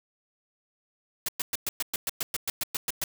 white noise bursts, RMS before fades -29 dBFS, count 14, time 1.26-3.04 s, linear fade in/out 2 ms, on 25 ms, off 110 ms, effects none

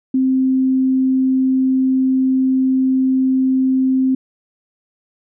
sine tone, 261.6 Hz, C4, in tune, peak -12 dBFS, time 0.14-4.15 s, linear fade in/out 5 ms, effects none

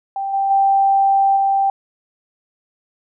sine tone with level steps, 785 Hz, G5, 2 cents sharp, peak -20 / -15 / -11 / -13 dBFS, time 0.16-1.7 s, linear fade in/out 2 ms, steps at 0.33 / 0.5 / 1.36 s, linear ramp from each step 10 ms, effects none

